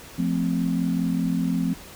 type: chord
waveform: sine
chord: F major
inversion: none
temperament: equal with one note detuned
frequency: 174.61 / 220 / 259.2 Hz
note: F3 / A3 / C4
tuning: 0 / 0 / -16 cents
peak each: -24 / -28 / -25 dBFS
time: 0.18-1.74 s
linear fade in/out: 10 ms
effects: pink hiss -43 dBFS RMS until 1.95 s